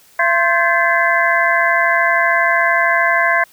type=tone cluster; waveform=sine; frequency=678 / 1052 / 1569 / 1722 / 2039 Hz; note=E5 / C6 / G6 / A6 / C7; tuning=+49 / +9 / +1 / -38 / -45 cents; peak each=-18 dBFS; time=0.19-3.44 s; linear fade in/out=5 ms; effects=white hiss -49 dBFS RMS until 3.52 s